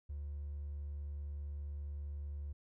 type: tone with hard clipping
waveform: triangle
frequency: 72.4 Hz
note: D2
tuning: 24 cents flat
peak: -40 dBFS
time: 0.09-2.53 s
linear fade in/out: 10 ms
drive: 3 dB
effects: none